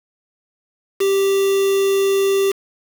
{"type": "tone with quantisation", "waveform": "triangle", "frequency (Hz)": 392, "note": "G4", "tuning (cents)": 0, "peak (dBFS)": -12, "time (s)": [1, 2.52], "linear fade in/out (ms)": 10, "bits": 4, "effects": []}